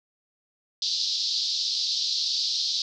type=band-pass noise; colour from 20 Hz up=pink; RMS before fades=-27 dBFS; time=0.82-2.82 s; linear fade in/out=2 ms; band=3800 to 5200 Hz; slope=48 dB/octave; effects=none